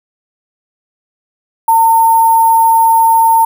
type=tone with sample-and-hold; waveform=sine; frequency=907 Hz; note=A#5; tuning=48 cents flat; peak=-5 dBFS; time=1.68-3.45 s; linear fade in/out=5 ms; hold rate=11025 Hz; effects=none